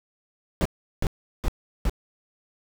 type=noise bursts; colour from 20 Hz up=brown; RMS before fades=-22 dBFS; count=4; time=0.61-1.896 s; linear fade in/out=0 ms; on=44 ms; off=370 ms; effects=none